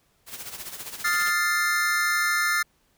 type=noise with tremolo; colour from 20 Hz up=white; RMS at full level=-35 dBFS; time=0.26-1.34 s; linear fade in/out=50 ms; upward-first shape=sine; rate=15 Hz; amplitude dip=65%
type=chord; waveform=square; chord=F dominant seventh; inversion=third; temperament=equal; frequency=1244.5 / 1396.9 / 1760 / 2093 Hz; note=Eb6 / F6 / A6 / C7; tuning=0 / 0 / 0 / 0 cents; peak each=-31 / -27 / -26 / -29 dBFS; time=1.04-2.63 s; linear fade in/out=10 ms
effects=pink hiss -66 dBFS RMS until 2.97 s